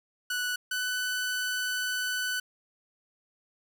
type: tone pair in turn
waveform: sawtooth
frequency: 1480 / 1497.2 Hz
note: F#6 / F#6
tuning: 0 / +20 cents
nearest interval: unison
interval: 20 cents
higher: second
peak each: -25 dBFS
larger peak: neither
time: 0.3-0.56 / 0.71-2.4 s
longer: second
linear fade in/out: 5 ms
effects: none